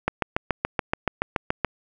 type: click train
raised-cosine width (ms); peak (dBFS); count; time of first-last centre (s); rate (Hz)
0.5; -6; 12; 0.08-1.647; 7.02
effects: none